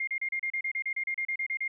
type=tone bursts; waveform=sine; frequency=2120 Hz; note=C7; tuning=22 cents sharp; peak=-28 dBFS; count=16; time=0-1.679 s; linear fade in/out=5 ms; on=74 ms; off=33 ms; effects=none